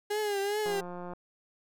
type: tone with vibrato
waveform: 35% pulse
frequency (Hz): 410.3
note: G#4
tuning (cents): -21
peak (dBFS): -27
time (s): 0.1-0.81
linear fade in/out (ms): 10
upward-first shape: triangle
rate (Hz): 2.5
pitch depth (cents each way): 83
type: click train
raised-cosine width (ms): 1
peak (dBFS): -28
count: 85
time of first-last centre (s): 0.66-1.135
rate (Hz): 177
effects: none